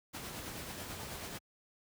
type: noise with tremolo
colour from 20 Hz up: pink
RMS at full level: -42 dBFS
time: 0.13-1.39 s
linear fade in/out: 20 ms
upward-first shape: sine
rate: 9.2 Hz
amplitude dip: 30%
effects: high-pass 60 Hz 12 dB/octave